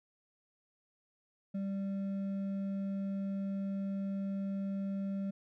triangle tone with hard clipping, 196 Hz, G3, in tune, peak -35 dBFS, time 1.54-5.31 s, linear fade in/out 10 ms, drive 8 dB, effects none

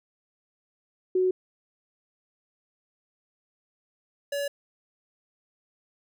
sine / square tone pair in turn, 370 / 568.3 Hz, F#4 / C#5, 0 / +43 cents, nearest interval perfect fifth, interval 743 cents, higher second, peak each -20 / -28 dBFS, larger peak first, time 1.15-1.31 / 4.32-4.48 s, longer neither, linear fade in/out 5 ms, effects none

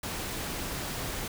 pink noise, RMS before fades -35 dBFS, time 0.03-1.28 s, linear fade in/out 5 ms, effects none

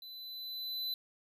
square tone with level ramp, 4010 Hz, B7, 26 cents sharp, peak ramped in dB -47 to -34 dBFS, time 0.02-0.94 s, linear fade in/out 2 ms, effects none

